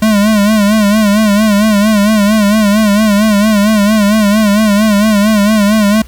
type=tone with vibrato; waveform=square; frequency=210 Hz; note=G#3; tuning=19 cents sharp; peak=-7 dBFS; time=0.02-6.02 s; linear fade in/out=5 ms; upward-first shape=sine; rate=4.4 Hz; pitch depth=84 cents each way; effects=added 60 Hz sine -31 dBFS peak until 6.07 s + pink hiss -41 dBFS RMS until 6.07 s